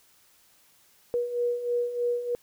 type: beating tone pair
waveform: sine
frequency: 479.8 / 483 Hz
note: A#4 / B4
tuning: +50 / -39 cents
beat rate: 3.2 Hz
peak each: -32 / -26 dBFS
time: 1.14-2.35 s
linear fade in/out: 0 ms
effects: white hiss -61 dBFS RMS until 2.42 s